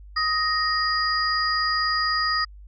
sine tone cluster, 1258 / 1864 / 4878 Hz, D#6 / A#6 / D#8, +19 / -1 / -35 cents, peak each -24 / -26 / -25 dBFS, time 0.16-2.45 s, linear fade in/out 10 ms, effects added 50 Hz sine -41 dBFS peak until 2.67 s

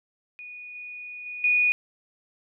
sine tone with level steps, 2464 Hz, D#7, 17 cents flat, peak -38 / -36 / -33 / -18 dBFS, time 0.39-1.72 s, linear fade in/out 0 ms, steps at 0.75 / 1.26 / 1.44 s, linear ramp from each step 2 ms, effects none

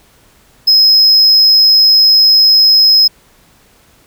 triangle tone, 5120 Hz, D#8, 49 cents sharp, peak -3 dBFS, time 0.67-3.08 s, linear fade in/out 10 ms, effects pink hiss -48 dBFS RMS until 4.06 s

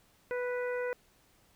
harmonic tone, 493.3 Hz, B4, 2 cents flat, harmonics 1 / 2 / 3 / 4 / 5, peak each -32 / -44 / -41 / -44 / -51 dBFS, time 0.31-0.93 s, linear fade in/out 0 ms, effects pink hiss -66 dBFS RMS until 1.55 s

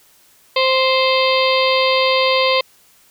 harmonic tone, 523.3 Hz, C5, in tune, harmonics 1 / 2 / 4 / 5 / 6 / 7 / 8 / 9, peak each -16 / -19 / -22 / -23 / -24 / -24 / -25 / -26 dBFS, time 0.56-2.61 s, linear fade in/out 5 ms, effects white hiss -52 dBFS RMS until 3.1 s

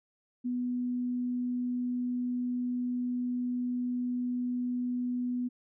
sine tone, 246.9 Hz, B3, in tune, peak -29 dBFS, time 0.44-5.49 s, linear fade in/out 20 ms, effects none

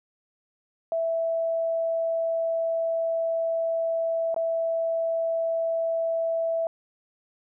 sine tone with dropouts, 659.3 Hz, E5, in tune, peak -23 dBFS, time 0.92-6.67 s, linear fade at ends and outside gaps 1 ms, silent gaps 4.344-4.363 s, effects none

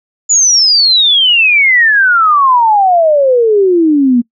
sine exponential sweep, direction down, 7040 to 233.1 Hz, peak -5 dBFS, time 0.29-4.22 s, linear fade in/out 20 ms, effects noise-tail reverb RT60 0.1 s tail -23 dB re dry

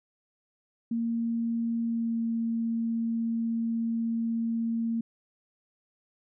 sine tone with pitch glide, 231.1 to 229.1 Hz, A#3 to A#3, -15 to -30 cents, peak -26 dBFS, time 0.91-5.01 s, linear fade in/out 5 ms, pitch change -15 cents, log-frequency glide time 1.84-2.21 s, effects none

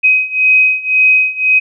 sine beating tone pair, 2522 / 2523.9 Hz, D#7 / D#7, +23 / +24 cents, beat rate 1.9 Hz, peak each -12 / -10 dBFS, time 0.03-1.6 s, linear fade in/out 20 ms, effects none

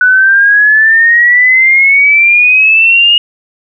sine exponential sweep, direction up, 1480 to 2876 Hz, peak -3 dBFS, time 0.01-3.18 s, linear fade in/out 2 ms, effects none

